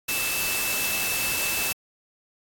sine tone in noise, 2637 Hz, E7, in tune, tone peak -28 dBFS, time 0.08-1.73 s, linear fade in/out 10 ms, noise white, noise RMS -27 dBFS, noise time 0.08-1.73 s, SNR -4 dB, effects AAC 64 kbps

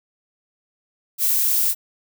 violet noise, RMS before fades -19 dBFS, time 1.18-1.75 s, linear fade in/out 50 ms, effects none

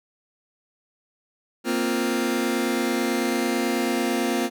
sawtooth chord, Bb suspended second, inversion none, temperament just, 233.1 / 262.2 / 349.6 Hz, Bb3 / C4 / F4, 0 / +4 / +2 cents, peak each -22 dBFS, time 1.64-4.5 s, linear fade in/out 50 ms, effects none

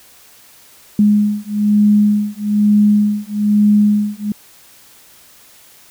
sine beating tone pair, 207.7 / 208.8 Hz, G#3 / G#3, 0 / +10 cents, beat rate 1.1 Hz, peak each -13 dBFS, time 0.99-4.32 s, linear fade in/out 2 ms, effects white hiss -45 dBFS RMS until 5.9 s

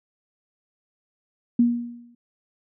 sine tone with exponential decay, 238.3 Hz, A#3, 38 cents sharp, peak -12 dBFS, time 1.59-2.15 s, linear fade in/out 5 ms, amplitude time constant 120 ms, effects none

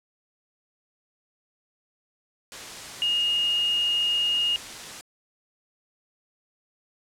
sine tone in noise, 2853 Hz, F7, 36 cents sharp, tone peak -21 dBFS, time 3.02-4.56 s, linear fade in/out 0 ms, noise white, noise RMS -38 dBFS, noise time 2.52-5.01 s, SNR +14 dB, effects low-pass 8000 Hz 12 dB/octave

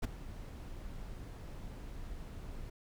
brown noise with ADSR envelope, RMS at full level -27 dBFS, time 0.02-2.7 s, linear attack 22 ms, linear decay 14 ms, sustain -18 dB, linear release 6 ms, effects none

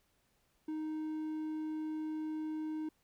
triangle tone, 311.1 Hz, D#4, in tune, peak -34 dBFS, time 0.68-2.89 s, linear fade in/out 5 ms, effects pink hiss -75 dBFS RMS until 3.03 s

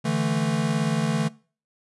square chord, D suspended second, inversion none, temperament equal, 146.83 / 164.81 / 220 Hz, D3 / E3 / A3, 0 / 0 / 0 cents, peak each -27 dBFS, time 0.04-1.29 s, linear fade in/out 20 ms, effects noise-tail reverb RT60 0.4 s tail -22 dB re dry + resampled to 24000 Hz

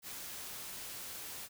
white noise, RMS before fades -45 dBFS, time 0.02-1.49 s, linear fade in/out 50 ms, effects none

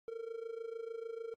triangle tone with amplitude modulation, 456.7 Hz, A#4, 36 cents flat, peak -35 dBFS, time 0.08-1.34 s, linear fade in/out 0 ms, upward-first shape sine, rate 26.7 Hz, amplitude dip 80%, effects AAC 64 kbps

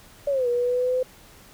sine linear two-way sweep, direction down then up, 580 to 480 to 512 Hz, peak -20 dBFS, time 0.27-1.03 s, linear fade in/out 5 ms, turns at 0.48 s, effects pink hiss -50 dBFS RMS until 1.53 s

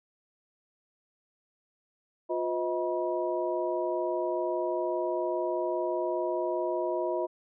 sine tone cluster, 355.3 / 508 / 633 / 966 Hz, F4 / B4 / D#5 / B5, +30 / +49 / +30 / -39 cents, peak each -31 / -36 / -31 / -36 dBFS, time 2.29-7.27 s, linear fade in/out 20 ms, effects none

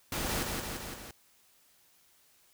pink noise with echo, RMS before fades -34 dBFS, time 0.12-0.43 s, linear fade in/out 2 ms, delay 170 ms, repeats 4, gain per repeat -3 dB, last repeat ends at 1.11 s, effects white hiss -65 dBFS RMS until 2.53 s

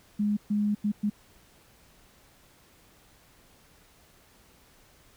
sine tone bursts at uneven times, 207.7 Hz, G#3, in tune, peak -23 dBFS, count 4, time 0.19-0.37 / 0.5-0.75 / 0.84-0.92 / 1.03-1.1 s, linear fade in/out 10 ms, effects pink hiss -59 dBFS RMS until 5.16 s

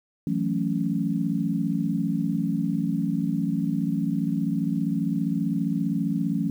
sine chord, F# minor seventh, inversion third, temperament equal, 164.81 / 185 / 220 / 277.2 Hz, E3 / F#3 / A3 / C#4, 0 / 0 / 0 / 0 cents, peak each -28 dBFS, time 0.27-6.5 s, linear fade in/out 2 ms, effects 9-bit

